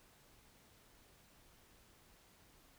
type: silence
effects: pink hiss -66 dBFS RMS until 2.78 s